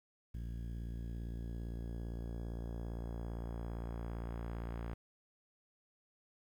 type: tone with low-pass filter sweep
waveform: sawtooth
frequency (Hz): 57.6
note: A#1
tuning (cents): -20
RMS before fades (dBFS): -42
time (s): 0.34-4.94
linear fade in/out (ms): 5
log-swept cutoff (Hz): 190 to 1900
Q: 0.82
effects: 11-bit